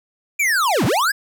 square linear two-way sweep, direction down then up, 2420 to 92.5 to 1714 Hz, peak -16 dBFS, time 0.39-1.12 s, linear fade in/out 10 ms, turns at 0.85 s, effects none

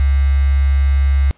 sine tone with quantisation, 68.8 Hz, C#2, 12 cents flat, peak -10 dBFS, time 0-1.31 s, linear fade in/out 0 ms, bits 5, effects pink hiss -53 dBFS RMS until 1.37 s + resampled to 8000 Hz

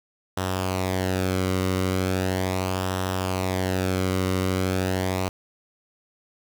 sawtooth tone with flanger, 93.2 Hz, F#2, 13 cents sharp, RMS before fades -25 dBFS, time 0.37-5.29 s, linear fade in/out 5 ms, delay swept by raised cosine 0.44 to 1.2 ms, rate 0.38 Hz, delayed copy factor -0.55, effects 7-bit

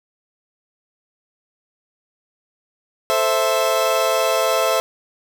30% pulse chord, A minor, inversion none, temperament equal, 440 / 523.3 / 659.3 Hz, A4 / C5 / E5, 0 / 0 / 0 cents, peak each -22 / -18 / -16 dBFS, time 3.1-4.8 s, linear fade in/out 0 ms, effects none

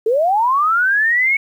sine linear sweep, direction up, 419.5 to 2227 Hz, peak -12 dBFS, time 0.06-1.37 s, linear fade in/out 5 ms, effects 8-bit

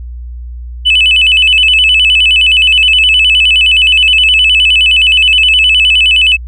sine tone with vibrato, 2793 Hz, F7, 1 cent flat, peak -3 dBFS, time 0.85-6.37 s, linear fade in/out 20 ms, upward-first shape square, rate 9.6 Hz, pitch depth 120 cents each way, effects tanh soft clip ceiling 0 dBFS + added 60 Hz sine -21 dBFS peak until 6.47 s

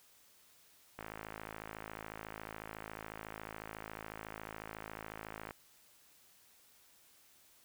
click train, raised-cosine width 0.5 ms, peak -28 dBFS, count 245, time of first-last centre 0.99-5.509 s, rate 54 Hz, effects white hiss -65 dBFS RMS until 7.64 s

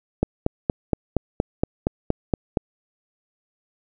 click train, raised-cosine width 2 ms, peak -5 dBFS, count 11, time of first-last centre 0.23-2.572 s, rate 4.27 Hz, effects none

